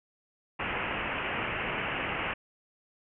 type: low-pass noise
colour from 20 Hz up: white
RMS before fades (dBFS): -33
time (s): 0.59-2.34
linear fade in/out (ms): 10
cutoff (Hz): 2900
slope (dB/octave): 96
effects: none